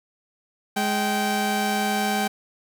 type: tone pair together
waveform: sawtooth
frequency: 208.9 / 776.3 Hz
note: G#3 / G5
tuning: +10 / -17 cents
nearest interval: octave + major seventh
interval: 2273 cents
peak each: -21 / -20 dBFS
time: 0.76-2.28 s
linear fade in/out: 10 ms
effects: none